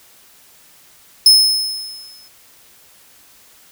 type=tone with exponential decay; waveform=40% pulse; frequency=5190 Hz; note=E8; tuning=28 cents flat; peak=-3 dBFS; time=1.26-2.28 s; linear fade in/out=2 ms; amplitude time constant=220 ms; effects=white hiss -48 dBFS RMS until 3.71 s